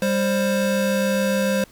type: tone pair together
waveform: square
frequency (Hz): 198.2 / 527.7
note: G3 / C5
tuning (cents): +19 / +15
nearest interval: octave + perfect fourth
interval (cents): 1696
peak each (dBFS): -22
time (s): 0.02-1.64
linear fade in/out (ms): 2
effects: pink hiss -51 dBFS RMS until 1.71 s